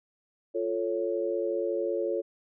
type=chord; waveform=sine; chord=F augmented; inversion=none; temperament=equal; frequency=349.2 / 440 / 554.4 Hz; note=F4 / A4 / C#5; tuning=0 / 0 / 0 cents; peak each=-31 dBFS; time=0.54-2.22 s; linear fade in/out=20 ms; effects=none